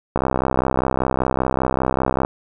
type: click train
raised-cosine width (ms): 1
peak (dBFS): -4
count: 137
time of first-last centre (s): 0.16-2.249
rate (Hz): 65.1
effects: none